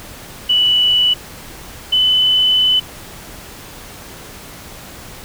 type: tone pair in turn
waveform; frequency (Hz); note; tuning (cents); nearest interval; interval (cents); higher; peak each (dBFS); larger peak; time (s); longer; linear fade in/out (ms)
sine; 2960 / 3012; F#7 / F#7; 0 / +30; unison; 30; second; -10; neither; 0.49-1.14 / 1.92-2.8; second; 10
effects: pink hiss -35 dBFS RMS until 5.24 s